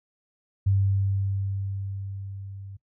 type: tone with level ramp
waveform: sine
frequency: 98 Hz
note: G2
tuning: in tune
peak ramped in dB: -18 to -38 dBFS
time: 0.66-2.77 s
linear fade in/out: 10 ms
effects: noise-tail reverb RT60 0.1 s tail -19 dB re dry